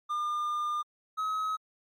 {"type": "tone pair in turn", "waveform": "triangle", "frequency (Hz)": [1205, 1276.7], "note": ["D6", "D#6"], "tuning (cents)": [44, 44], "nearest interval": "minor second", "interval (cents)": 100, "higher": "second", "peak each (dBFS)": -27, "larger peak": "neither", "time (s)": [[0.09, 0.83], [1.17, 1.57]], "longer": "first", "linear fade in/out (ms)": 20, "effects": ["Opus 48 kbps"]}